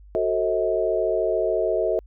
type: chord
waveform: sine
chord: F# diminished seventh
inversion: none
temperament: just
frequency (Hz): 370 / 444 / 532.8 / 639.4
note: F#4 / A4 / C5 / Eb5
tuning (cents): 0 / +16 / +31 / +47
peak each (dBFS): -26 / -25 / -29 / -23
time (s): 0.15-1.99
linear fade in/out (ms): 0
effects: added 50 Hz sine -44 dBFS peak until 2.06 s